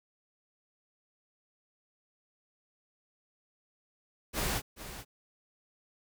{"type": "noise with echo", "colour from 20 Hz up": "pink", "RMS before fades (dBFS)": -32, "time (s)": [4.33, 4.62], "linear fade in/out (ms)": 50, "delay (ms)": 430, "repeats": 1, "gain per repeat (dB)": -12, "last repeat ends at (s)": 5.05, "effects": []}